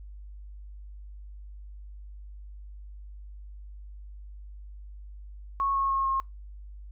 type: tone with pitch steps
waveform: sine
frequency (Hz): 1100 / 1091.8 / 1083.6 / 1075.5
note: C#6 / C#6 / C#6 / C6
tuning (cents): -14 / -27 / -40 / +47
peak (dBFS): -24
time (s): 5.6-6.2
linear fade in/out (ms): 0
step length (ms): 150
effects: noise-tail reverb RT60 0.2 s tail -24 dB re dry + added 50 Hz sine -41 dBFS peak until 6.91 s